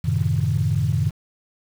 sine chord, F# diminished seventh, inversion none, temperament equal with one note detuned, 92.5 / 110 / 132.41 / 155.56 Hz, F#2 / A2 / C3 / Eb3, 0 / 0 / +21 / 0 cents, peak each -23 dBFS, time 0.04-1.11 s, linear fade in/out 10 ms, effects tanh soft clip ceiling -9 dBFS + 7-bit

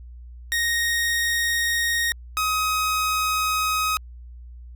sawtooth tone pair in turn, 1864.7 / 1264 Hz, A#6 / D#6, 0 / +27 cents, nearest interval perfect fifth, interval 673 cents, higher first, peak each -17 dBFS, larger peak neither, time 0.52-2.12 / 2.37-3.97 s, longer neither, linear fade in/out 0 ms, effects added 60 Hz sine -38 dBFS peak until 4.75 s

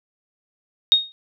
sine tone with exponential decay, 3723 Hz, A#7, 3 cents flat, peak -7 dBFS, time 0.92-1.12 s, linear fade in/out 0 ms, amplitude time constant 43 ms, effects none

